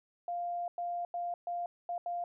sine tone bursts at uneven times, 698.5 Hz, F5, in tune, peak -33 dBFS, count 6, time 0.28-0.68 / 0.78-1.05 / 1.14-1.34 / 1.47-1.66 / 1.89-1.98 / 2.06-2.24 s, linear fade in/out 2 ms, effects none

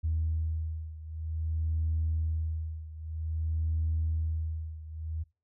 sine beating tone pair, 79.6 / 80.12 Hz, D#2 / E2, +40 / -49 cents, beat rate 0.52 Hz, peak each -30 / -33 dBFS, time 0.03-5.24 s, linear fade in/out 20 ms, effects noise-tail reverb RT60 0.3 s tail -23 dB re dry + tanh soft clip ceiling -21 dBFS

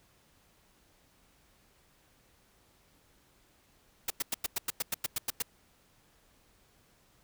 white noise bursts, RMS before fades -31 dBFS, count 12, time 4.08-5.423 s, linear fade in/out 5 ms, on 23 ms, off 97 ms, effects pink hiss -66 dBFS RMS until 7.23 s

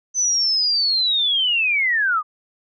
sine linear sweep, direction down, 6130 to 1174.7 Hz, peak -16 dBFS, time 0.14-2.23 s, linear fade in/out 50 ms, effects none

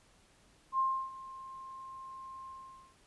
sine tone with ADSR envelope, 1059 Hz, C6, 21 cents sharp, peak -26 dBFS, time 0.72-2.96 s, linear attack 68 ms, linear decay 310 ms, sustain -18 dB, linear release 480 ms, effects pink hiss -65 dBFS RMS until 3.06 s + resampled to 24000 Hz

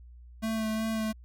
square tone with vibrato, 220.3 Hz, A3, 2 cents sharp, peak -29 dBFS, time 0.42-1.13 s, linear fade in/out 20 ms, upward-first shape sine, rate 2.7 Hz, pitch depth 18 cents each way, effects added 60 Hz sine -47 dBFS peak until 1.24 s

